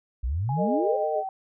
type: exponential sweep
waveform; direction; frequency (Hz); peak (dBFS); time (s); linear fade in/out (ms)
sine; up; 55 to 554.4; -24; 0.23-0.97; 10
type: tone with pitch glide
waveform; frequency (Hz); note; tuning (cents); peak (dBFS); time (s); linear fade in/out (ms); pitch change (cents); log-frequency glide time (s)
sine; 830.6 to 766.1; G#5 to G5; 0 to -40; -29; 0.49-1.29; 2; -140; 0.62-1.17
type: tone with vibrato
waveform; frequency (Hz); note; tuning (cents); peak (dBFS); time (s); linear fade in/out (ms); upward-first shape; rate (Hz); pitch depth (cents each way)
sine; 440; A4; 0; -29; 0.56-1.24; 50; square; 4.2; 50
type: tone with tremolo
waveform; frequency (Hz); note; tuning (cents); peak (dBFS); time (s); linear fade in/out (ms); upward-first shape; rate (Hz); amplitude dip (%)
sine; 616; D#5; -17; -24; 0.57-1.24; 50; sine; 7; 45
effects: none